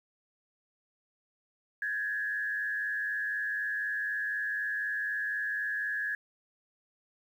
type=tone with frequency modulation; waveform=sine; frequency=1683 Hz; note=G#6; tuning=23 cents sharp; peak=-30 dBFS; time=1.82-6.15 s; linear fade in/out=2 ms; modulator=104 Hz; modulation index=0.74; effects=10-bit